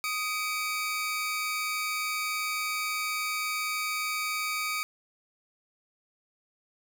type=tone pair together; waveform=sawtooth; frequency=1244.5 / 2293 Hz; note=D#6 / D7; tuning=0 / -42 cents; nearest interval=major seventh; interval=1058 cents; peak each=-29 / -28 dBFS; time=0.04-4.83 s; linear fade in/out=0 ms; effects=none